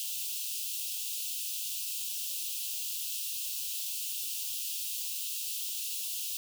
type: high-pass noise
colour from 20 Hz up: white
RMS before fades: -36 dBFS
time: 0-6.37 s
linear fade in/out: 0 ms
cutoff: 2600 Hz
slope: 96 dB/octave
effects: none